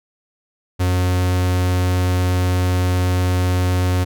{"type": "tone", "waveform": "45% pulse", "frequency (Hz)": 90.8, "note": "F#2", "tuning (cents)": -32, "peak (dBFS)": -15, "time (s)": [0.79, 4.05], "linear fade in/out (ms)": 20, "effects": []}